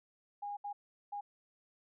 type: tone bursts at uneven times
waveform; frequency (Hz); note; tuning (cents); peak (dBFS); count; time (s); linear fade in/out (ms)
sine; 817; G#5; -29; -38; 3; 0.42-0.57 / 0.64-0.73 / 1.12-1.21; 10
effects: none